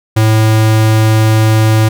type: tone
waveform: square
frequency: 109.7 Hz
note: A2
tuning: 5 cents flat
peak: -7 dBFS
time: 0.16-1.89 s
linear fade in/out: 10 ms
effects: none